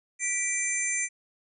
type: tone cluster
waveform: sine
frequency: 1958 / 2340 / 6160 / 7260 / 8920 Hz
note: B6 / D7 / G8 / A#8 / C#9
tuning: -15 / -7 / -31 / -47 / +10 cents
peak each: -35 / -31 / -32 / -31 / -36 dBFS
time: 0.19-1.09 s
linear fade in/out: 50 ms
effects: none